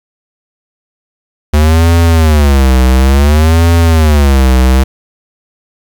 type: tone with vibrato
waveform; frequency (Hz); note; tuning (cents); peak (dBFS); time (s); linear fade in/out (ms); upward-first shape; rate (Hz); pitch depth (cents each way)
square; 73.42; D2; 0; -5; 1.53-4.84; 10; sine; 0.57; 240
effects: 7-bit